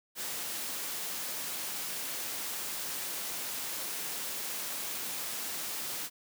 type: noise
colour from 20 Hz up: white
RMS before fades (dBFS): -37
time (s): 0.15-6.1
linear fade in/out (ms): 50
effects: high-pass 150 Hz 12 dB/octave